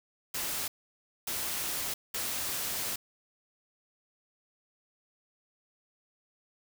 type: noise bursts at uneven times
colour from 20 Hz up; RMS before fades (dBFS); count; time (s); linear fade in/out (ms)
white; -34; 3; 0.34-0.68 / 1.27-1.94 / 2.14-2.96; 5
effects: none